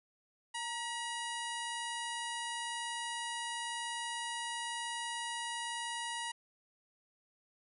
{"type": "harmonic tone with a mistuned harmonic", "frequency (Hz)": 961, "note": "B5", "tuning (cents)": -48, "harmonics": [1, 2, 3, 4, 5, 6, 7, 8, 9, 10], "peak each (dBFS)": [-41, -43, -44, -49, -53, -54, -52, -54, -55, -47], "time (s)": [0.54, 6.32], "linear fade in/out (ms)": 10, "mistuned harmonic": 1, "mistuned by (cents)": -57, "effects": []}